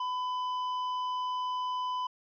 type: tone with tanh clipping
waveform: triangle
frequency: 1003 Hz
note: B5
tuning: 26 cents sharp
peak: -32 dBFS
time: 0-2.07 s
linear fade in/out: 5 ms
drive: 13 dB
effects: resampled to 11025 Hz